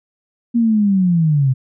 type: linear sweep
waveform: sine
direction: down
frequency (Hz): 239.1 to 126.8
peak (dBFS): -11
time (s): 0.54-1.54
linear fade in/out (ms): 20
effects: none